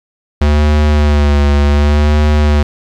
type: tone with vibrato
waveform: square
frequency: 73.42 Hz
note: D2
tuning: in tune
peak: -8 dBFS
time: 0.41-2.63 s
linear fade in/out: 5 ms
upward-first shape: sine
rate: 0.68 Hz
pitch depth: 39 cents each way
effects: low-pass 5000 Hz 12 dB/octave + 7-bit